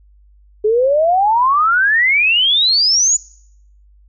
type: exponential sweep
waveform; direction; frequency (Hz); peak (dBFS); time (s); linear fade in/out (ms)
sine; up; 415.3 to 7040; -10; 0.64-3.17; 10
effects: noise-tail reverb RT60 0.7 s tail -22 dB re dry + added 50 Hz sine -45 dBFS peak until 4.08 s